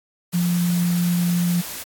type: tone in noise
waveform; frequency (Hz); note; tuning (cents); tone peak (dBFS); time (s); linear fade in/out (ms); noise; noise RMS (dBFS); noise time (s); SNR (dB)
sine; 174.61; F3; 0; -17; 0.33-1.62; 20; white; -32; 0.32-1.84; +12
effects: AAC 64 kbps